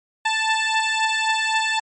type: beating tone pair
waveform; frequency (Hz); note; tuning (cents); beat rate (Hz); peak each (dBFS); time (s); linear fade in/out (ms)
15% pulse; 880 / 883.8; A5 / A5; 0 / +7; 3.8; -14 / -17; 0.25-1.8; 10
effects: MP3 32 kbps